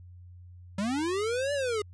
square linear two-way sweep, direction up then down, 186.2 to 585 to 405.3 Hz, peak -28 dBFS, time 0.78-1.82 s, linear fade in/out 5 ms, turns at 1.53 s, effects added 89 Hz sine -46 dBFS peak until 1.93 s + resampled to 22050 Hz

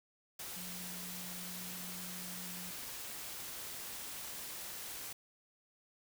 sine tone in noise, 180 Hz, F#3, 47 cents flat, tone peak -49 dBFS, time 0.56-2.71 s, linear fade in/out 5 ms, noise white, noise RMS -45 dBFS, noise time 0.39-5.13 s, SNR -7 dB, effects none

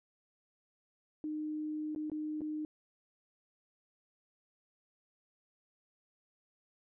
sine tone with dropouts, 305.9 Hz, D#4, 29 cents flat, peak -35 dBFS, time 1.24-2.65 s, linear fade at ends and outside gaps 1 ms, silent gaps 1.949-1.96 / 2.099-2.117 / 2.408-2.416 s, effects none

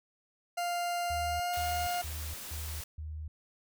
40% pulse tone with pitch glide, 699 to 709.2 Hz, F5 to F5, +1 to +26 cents, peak -30 dBFS, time 0.57-2.02 s, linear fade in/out 10 ms, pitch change +25 cents, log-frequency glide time 1.2-1.53 s
sine tone bursts, 77.3 Hz, D#2, 11 cents flat, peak -37 dBFS, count 5, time 1.1-3.28 s, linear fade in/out 5 ms, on 300 ms, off 170 ms
white noise, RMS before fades -43 dBFS, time 1.53-2.84 s, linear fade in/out 5 ms
effects none

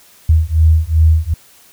sine beating tone pair, 78.5 / 81.1 Hz, D#2 / E2, +16 / -28 cents, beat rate 2.6 Hz, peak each -11 dBFS, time 0.29-1.34 s, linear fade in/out 5 ms, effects white hiss -46 dBFS RMS until 1.72 s

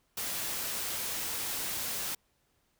white noise, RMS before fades -35 dBFS, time 0.17-2.15 s, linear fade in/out 5 ms, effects pink hiss -73 dBFS RMS until 2.79 s

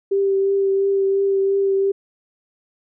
sine tone with vibrato, 392 Hz, G4, in tune, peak -15 dBFS, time 0.11-1.92 s, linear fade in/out 10 ms, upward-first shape triangle, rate 2.9 Hz, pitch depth 18 cents each way, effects none

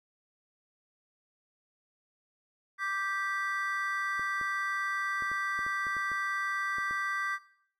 triangle chord, G major, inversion second, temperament just, 1176 / 1568 / 1960 Hz, D6 / G6 / B6, +2 / 0 / -14 cents, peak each -33 dBFS, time 2.78-7.39 s, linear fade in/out 50 ms
clicks, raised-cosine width 2 ms, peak -34 dBFS, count 11, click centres 4.195 / 4.413 / 5.223 / 5.316 / 5.591 / 5.665 / 5.868 / 5.967 / 6.117 / 6.784 / 6.91 s
effects noise-tail reverb RT60 0.6 s tail -17 dB re dry

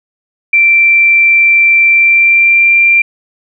sine tone with pitch glide, 2349 to 2371 Hz, D7 to D7, 0 to +16 cents, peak -4 dBFS, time 0.53-3.02 s, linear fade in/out 5 ms, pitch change +16 cents, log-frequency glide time 1.9-2.75 s, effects none

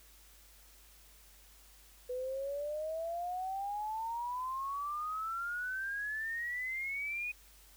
sine exponential sweep, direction up, 493.9 to 2489 Hz, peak -35 dBFS, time 2.09-7.32 s, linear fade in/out 10 ms, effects added 50 Hz sine -61 dBFS peak until 7.76 s + white hiss -61 dBFS RMS until 7.76 s

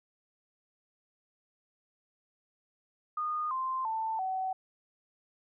sine tone with pitch steps, 1227 / 1043.8 / 887.9 / 755.3 Hz, D#6 / C6 / A5 / F#5, -25 / -4 / +15 / +35 cents, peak -30 dBFS, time 3.17-4.53 s, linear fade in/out 5 ms, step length 340 ms, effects none

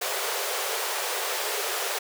pink high-pass noise, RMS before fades -29 dBFS, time 0.01-1.99 s, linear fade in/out 10 ms, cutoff 380 Hz, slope 96 dB/octave, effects none

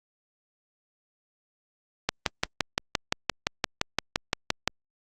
click train, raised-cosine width 0.2 ms, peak -5 dBFS, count 16, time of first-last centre 2.09-4.676 s, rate 5.8 Hz, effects Opus 48 kbps

